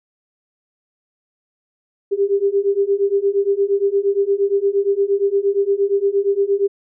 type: beating tone pair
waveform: sine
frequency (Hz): 393.8 / 402.4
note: G4 / G4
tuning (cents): +8 / +45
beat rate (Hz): 8.6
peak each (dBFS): -18 / -17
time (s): 2.11-6.68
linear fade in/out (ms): 20
effects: none